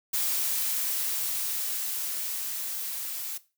blue noise with level ramp, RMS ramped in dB -27 to -35 dBFS, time 0.13-3.38 s, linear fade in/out 10 ms, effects noise-tail reverb RT60 0.3 s tail -17 dB re dry

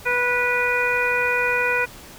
harmonic tone, 490.5 Hz, B4, 12 cents flat, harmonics 1 / 2 / 3 / 4 / 5, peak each -25 / -27 / -23 / -27 / -23 dBFS, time 0.05-1.86 s, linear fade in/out 20 ms, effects pink hiss -42 dBFS RMS until 2.18 s

